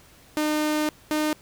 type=tone pair in turn; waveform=sawtooth; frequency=304.1 / 305.3 Hz; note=D#4 / D#4; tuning=-40 / -33 cents; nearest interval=unison; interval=7 cents; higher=second; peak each=-18 dBFS; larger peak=neither; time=0.37-0.89 / 1.11-1.33 s; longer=first; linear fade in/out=0 ms; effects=pink hiss -53 dBFS RMS until 1.41 s